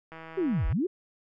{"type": "click train", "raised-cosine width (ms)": 0.5, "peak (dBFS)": -29, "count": 99, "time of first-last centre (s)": [0.12, 0.725], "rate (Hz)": 162}
{"type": "linear two-way sweep", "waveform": "sine", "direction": "down then up", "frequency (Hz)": [400, 32.7, 400], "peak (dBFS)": -24, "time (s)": [0.37, 0.87], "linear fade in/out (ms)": 10, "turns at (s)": 0.68}
{"effects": []}